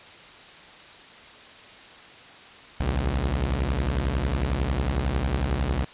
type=beating tone pair; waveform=sawtooth; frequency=60.3 / 71.3 Hz; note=B1 / C#2; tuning=-41 / +49 cents; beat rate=11 Hz; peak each=-22 dBFS; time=2.8-5.85 s; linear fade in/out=5 ms; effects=white hiss -46 dBFS RMS until 5.93 s + resampled to 8000 Hz